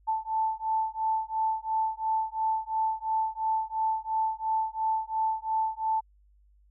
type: beating tone pair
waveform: sine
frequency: 880 / 882.9 Hz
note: A5 / A5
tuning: 0 / +6 cents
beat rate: 2.9 Hz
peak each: -29 dBFS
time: 0.07-6.01 s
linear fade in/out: 20 ms
effects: added 50 Hz sine -58 dBFS peak until 6.7 s